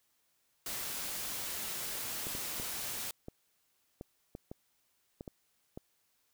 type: noise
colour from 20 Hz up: white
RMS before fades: -39 dBFS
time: 0.66-3.11 s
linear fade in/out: 2 ms
type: clicks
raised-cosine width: 2 ms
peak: -29 dBFS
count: 10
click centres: 2.269 / 2.351 / 2.599 / 3.284 / 4.011 / 4.351 / 4.515 / 5.209 / 5.278 / 5.775 s
effects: white hiss -75 dBFS RMS until 6.33 s